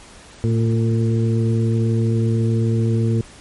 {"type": "harmonic tone with a mistuned harmonic", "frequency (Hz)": 113.5, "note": "A#2", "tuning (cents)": -46, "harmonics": [1, 2, 3, 4], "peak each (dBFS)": [-16, -22, -26, -28], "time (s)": [0.44, 3.21], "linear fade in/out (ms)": 0, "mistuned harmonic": 3, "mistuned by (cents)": 27, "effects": ["pink hiss -43 dBFS RMS until 3.4 s", "MP3 48 kbps"]}